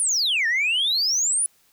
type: exponential two-way sweep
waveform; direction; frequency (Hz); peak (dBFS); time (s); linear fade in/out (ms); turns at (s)
sine; down then up; 10140 to 1765 to 10140; -17; 0-1.46; 0; 0.47
effects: tanh soft clip ceiling -17 dBFS + white hiss -61 dBFS RMS until 1.72 s